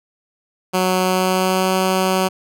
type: tone with pitch glide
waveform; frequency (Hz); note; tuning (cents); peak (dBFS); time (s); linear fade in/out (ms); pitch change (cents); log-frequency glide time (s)
10% pulse; 184.9 to 187.7; F#3 to F#3; -1 to +25; -7; 0.73-2.29; 20; +26; 1.03-1.74
effects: none